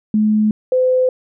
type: tone pair in turn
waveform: sine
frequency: 213.9 / 510.7 Hz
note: A3 / C5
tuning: -49 / -42 cents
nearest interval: octave + minor third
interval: 1507 cents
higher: second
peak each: -11 / -11 dBFS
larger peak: neither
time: 0.14-0.51 / 0.72-1.09 s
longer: neither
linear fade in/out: 2 ms
effects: none